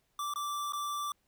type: tone with dropouts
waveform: square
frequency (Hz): 1169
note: D6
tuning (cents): -8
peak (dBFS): -34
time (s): 0.19-1.12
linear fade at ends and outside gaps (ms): 2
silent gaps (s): 0.338-0.358 / 0.723-0.733
effects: pink hiss -75 dBFS RMS until 1.27 s